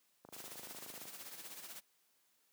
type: click train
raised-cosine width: 1 ms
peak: -39 dBFS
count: 22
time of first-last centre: 0.25-1.055 s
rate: 26.1 Hz
type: noise with tremolo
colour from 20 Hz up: white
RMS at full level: -48 dBFS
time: 0.32-1.81 s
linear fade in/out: 20 ms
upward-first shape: sine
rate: 16 Hz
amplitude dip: 55%
effects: white hiss -75 dBFS RMS until 2.52 s + high-pass 150 Hz 12 dB/octave